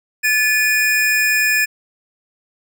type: tone pair together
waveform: square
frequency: 1734.5 / 2453 Hz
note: A6 / D#7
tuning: -25 / -25 cents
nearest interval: tritone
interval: 600 cents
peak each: -17 dBFS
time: 0.23-1.66 s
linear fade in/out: 20 ms
effects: none

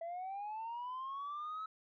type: linear sweep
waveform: sine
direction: up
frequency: 659.3 to 1300 Hz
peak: -38 dBFS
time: 0.01-1.66 s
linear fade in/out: 5 ms
effects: tanh soft clip ceiling -38 dBFS

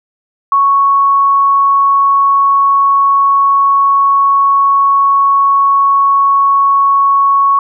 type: tone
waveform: sine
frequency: 1108.7 Hz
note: C#6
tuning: in tune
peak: -6 dBFS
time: 0.52-7.59 s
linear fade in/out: 2 ms
effects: none

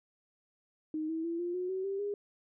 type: tone with pitch steps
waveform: sine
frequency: 311.1 / 323.4 / 336.1 / 349.4 / 363.2 / 377.5 / 392.4 / 407.9 Hz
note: D#4 / E4 / E4 / F4 / F#4 / F#4 / G4 / G#4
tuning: 0 / -33 / +34 / +1 / -32 / +35 / +2 / -31 cents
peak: -32 dBFS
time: 0.94-2.14 s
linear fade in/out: 2 ms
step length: 150 ms
effects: none

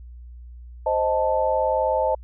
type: chord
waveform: sine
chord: A diminished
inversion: first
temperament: equal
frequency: 523.3 / 622.3 / 880 Hz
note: C5 / Eb5 / A5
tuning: 0 / 0 / 0 cents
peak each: -23 dBFS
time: 0.86-2.15 s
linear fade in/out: 5 ms
effects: added 60 Hz sine -38 dBFS peak until 2.23 s

